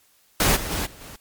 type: noise with level steps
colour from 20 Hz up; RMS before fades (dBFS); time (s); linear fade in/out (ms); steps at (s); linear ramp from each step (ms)
pink; -18 / -30 / -26 / -45 / -40; 0.4-1.16; 2; 0.55 / 0.7 / 0.85 / 1; 20
effects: white hiss -60 dBFS RMS until 1.2 s + MP3 96 kbps